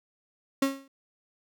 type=tone with exponential decay; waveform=35% pulse; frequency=272.6 Hz; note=C#4; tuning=29 cents flat; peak=-18 dBFS; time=0.62-0.88 s; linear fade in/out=5 ms; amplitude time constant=56 ms; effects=none